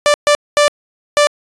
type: tone bursts at uneven times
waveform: sawtooth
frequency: 587.3 Hz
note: D5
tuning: in tune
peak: -4 dBFS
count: 4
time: 0.06-0.14 / 0.27-0.35 / 0.57-0.68 / 1.17-1.27 s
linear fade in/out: 0 ms
effects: resampled to 22050 Hz